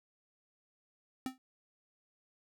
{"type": "tone with exponential decay", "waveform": "square", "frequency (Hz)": 259.9, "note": "C4", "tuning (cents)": -11, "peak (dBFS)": -32, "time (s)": [1.26, 1.38], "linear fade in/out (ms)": 1, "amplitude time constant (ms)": 25, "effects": []}